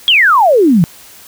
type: exponential sweep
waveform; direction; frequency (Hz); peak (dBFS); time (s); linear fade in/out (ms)
sine; down; 3391 to 155.56; -5; 0.08-0.84; 0
effects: white hiss -38 dBFS RMS until 1.27 s